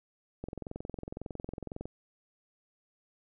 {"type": "click train", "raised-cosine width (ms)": 2, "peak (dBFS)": -25, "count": 32, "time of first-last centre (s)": [0.44, 1.856], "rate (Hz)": 21.9, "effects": []}